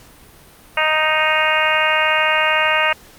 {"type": "harmonic tone", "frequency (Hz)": 311.1, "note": "D#4", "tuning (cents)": 0, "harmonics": [2, 3, 4, 5, 6, 7, 8, 9], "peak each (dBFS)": [-22, -22, -22, -22, -22, -22, -22, -22], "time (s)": [0.77, 2.93], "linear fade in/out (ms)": 5, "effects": ["pink hiss -45 dBFS RMS until 3.18 s", "Opus 48 kbps"]}